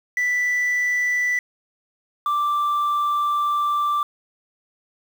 sine tone pair in turn, 1975.5 / 1174.6 Hz, B6 / D6, 0 / 0 cents, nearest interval major sixth, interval 900 cents, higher first, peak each -16 dBFS, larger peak neither, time 0.17-1.39 / 2.26-4.03 s, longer second, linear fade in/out 2 ms, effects tanh soft clip ceiling -17 dBFS + 7-bit

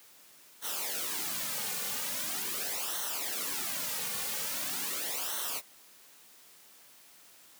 white noise with flanger, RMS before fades -35 dBFS, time 0.61-5.62 s, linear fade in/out 50 ms, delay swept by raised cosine 0.41 to 3.11 ms, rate 0.42 Hz, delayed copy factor -0.75, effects white hiss -57 dBFS RMS until 7.59 s + high-pass 150 Hz 12 dB/octave

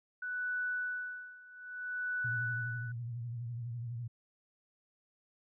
sine tone with tremolo, 1486 Hz, F#6, 7 cents sharp, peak -32 dBFS, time 0.22-2.92 s, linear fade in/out 5 ms, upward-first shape sine, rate 0.61 Hz, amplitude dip 90%
sine tone with vibrato, 118.5 Hz, A#2, 29 cents sharp, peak -37 dBFS, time 2.24-4.08 s, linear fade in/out 10 ms, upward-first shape triangle, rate 12 Hz, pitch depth 82 cents each way
effects none

